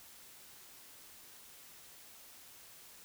silence, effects white hiss -56 dBFS RMS until 3.04 s

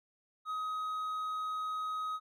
sine tone with hard clipping, 1262 Hz, D#6, 24 cents sharp, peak -35 dBFS, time 0.45-2.2 s, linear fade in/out 50 ms, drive 3 dB, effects none

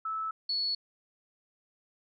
sine tone pair in turn, 1308 / 4400 Hz, E6 / C#8, -14 / -14 cents, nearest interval octave + major sixth, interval 2100 cents, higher second, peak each -31 / -28 dBFS, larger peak second, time 0.05-0.31 / 0.49-0.75 s, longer neither, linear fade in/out 5 ms, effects none

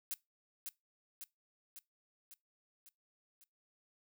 blue noise with echo, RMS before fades -39 dBFS, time 0.11-0.14 s, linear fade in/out 0 ms, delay 550 ms, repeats 6, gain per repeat -4 dB, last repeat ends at 3.44 s, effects noise-tail reverb RT60 0.2 s tail -22 dB re dry

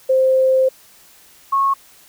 sine tone pair in turn, 523.3 / 1095.5 Hz, C5 / C#6, 0 / -21 cents, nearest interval octave + minor second, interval 1279 cents, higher second, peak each -11 / -13 dBFS, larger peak first, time 0.09-0.69 / 1.52-1.74 s, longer first, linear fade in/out 10 ms, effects white hiss -48 dBFS RMS until 2.08 s

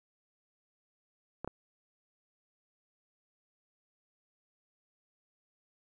clicks, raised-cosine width 1 ms, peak -23 dBFS, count 2, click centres 1.446 / 1.476 s, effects none

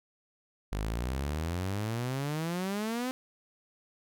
sawtooth exponential sweep, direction up, 48.92 to 261.1 Hz, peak -27 dBFS, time 0.72-3.11 s, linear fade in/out 0 ms, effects none

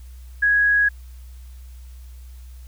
sine tone, 1661.2 Hz, G#6, in tune, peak -14 dBFS, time 0.42-0.89 s, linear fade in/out 10 ms, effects added 62 Hz sine -37 dBFS peak until 2.67 s + white hiss -56 dBFS RMS until 2.67 s

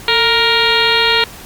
harmonic tone with a mistuned harmonic, 468.4 Hz, A#4, 8 cents sharp, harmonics 1 / 2 / 3 / 4 / 5 / 6 / 7 / 8 / 9, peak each -19 / -19 / -19 / -19 / -19 / -19 / -19 / -19 / -19 dBFS, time 0.08-1.24 s, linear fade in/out 2 ms, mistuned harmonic 1, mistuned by -68 cents, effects pink hiss -34 dBFS RMS until 1.45 s + Opus 48 kbps

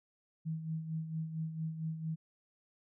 sine tone with tremolo, 160 Hz, D#3, 49 cents sharp, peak -33 dBFS, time 0.45-2.16 s, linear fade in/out 20 ms, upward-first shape sine, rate 4.4 Hz, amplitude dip 60%, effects none

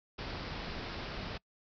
pink low-pass noise, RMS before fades -41 dBFS, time 0.18-1.38 s, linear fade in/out 10 ms, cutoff 5300 Hz, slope 96 dB/octave, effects noise-tail reverb RT60 0.1 s tail -25 dB re dry

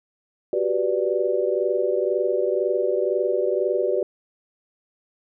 sine chord, G major seventh, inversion third, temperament equal, 370 / 392 / 493.9 / 587.3 Hz, F#4 / G4 / B4 / D5, 0 / 0 / 0 / 0 cents, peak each -25 dBFS, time 0.53-4.03 s, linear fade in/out 2 ms, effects none

